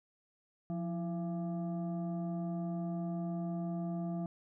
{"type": "tone with frequency modulation", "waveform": "sine", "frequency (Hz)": 174.61, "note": "F3", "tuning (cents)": 0, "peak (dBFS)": -34, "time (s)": [0.7, 4.26], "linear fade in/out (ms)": 0, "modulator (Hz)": 505, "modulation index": 0.7, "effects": []}